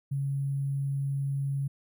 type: tone with sample-and-hold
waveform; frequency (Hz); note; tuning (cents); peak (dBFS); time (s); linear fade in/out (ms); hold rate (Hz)
sine; 138.59; C#3; 0; -27; 0.11-1.68; 10; 11025
effects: none